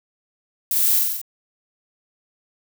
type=noise with echo; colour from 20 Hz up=violet; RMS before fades=-21 dBFS; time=0.71-0.99 s; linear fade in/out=2 ms; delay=45 ms; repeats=5; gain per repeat=-2 dB; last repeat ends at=1.215 s; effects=none